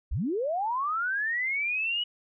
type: linear sweep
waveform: sine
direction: up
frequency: 35 to 2945 Hz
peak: -26 dBFS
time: 0.11-2.04 s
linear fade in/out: 10 ms
effects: none